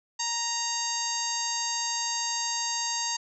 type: harmonic tone with a mistuned harmonic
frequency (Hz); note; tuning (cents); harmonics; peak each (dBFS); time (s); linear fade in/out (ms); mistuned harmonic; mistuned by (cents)
933; A#5; +1; 1 / 2 / 3 / 4 / 5 / 6 / 7 / 8; -34 / -39 / -40 / -40 / -33 / -42 / -32 / -37; 0.19-3.17; 10; 7; -24
effects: none